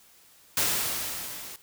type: noise with level ramp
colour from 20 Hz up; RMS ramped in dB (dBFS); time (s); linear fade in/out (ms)
white; -24 to -42; 0.57-1.56; 2
effects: white hiss -57 dBFS RMS until 1.62 s